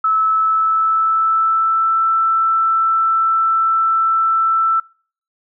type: tone with pitch glide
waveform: sine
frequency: 1303 to 1328.8 Hz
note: E6 to E6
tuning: -20 to +13 cents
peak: -12 dBFS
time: 0.04-4.8 s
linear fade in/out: 5 ms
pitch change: +33 cents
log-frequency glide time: 0.23-2.01 s
effects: noise-tail reverb RT60 0.5 s tail -26 dB re dry